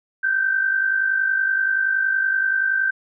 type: tone pair together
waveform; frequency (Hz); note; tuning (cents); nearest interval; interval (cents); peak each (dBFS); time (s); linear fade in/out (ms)
sine; 1511.4 / 1562; F#6 / G6; +36 / -7; minor second; 57; -25 / -18; 0.23-2.91; 10
effects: none